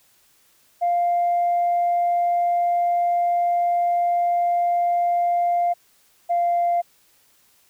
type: tone pair in turn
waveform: sine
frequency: 698.5 / 694.8 Hz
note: F5 / F5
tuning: 0 / -9 cents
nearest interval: unison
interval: 9 cents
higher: first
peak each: -16 dBFS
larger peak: neither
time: 0.81-5.74 / 6.29-6.82 s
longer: first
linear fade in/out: 20 ms
effects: tanh soft clip ceiling -14 dBFS + white hiss -59 dBFS RMS until 7.69 s